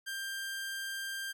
sawtooth tone, 1587 Hz, G6, 21 cents sharp, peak -33 dBFS, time 0.06-1.33 s, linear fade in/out 20 ms, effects none

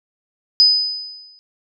sine tone with exponential decay, 5000 Hz, D#8, 8 cents sharp, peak -6 dBFS, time 0.6-1.39 s, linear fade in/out 0 ms, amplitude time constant 170 ms, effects none

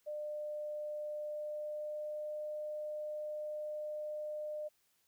sine tone with pitch glide, 600 to 604.5 Hz, D5 to D5, +37 to +50 cents, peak -38 dBFS, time 0.06-4.69 s, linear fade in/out 20 ms, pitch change +13 cents, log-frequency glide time 1.17-2.44 s, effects white hiss -75 dBFS RMS until 5.07 s

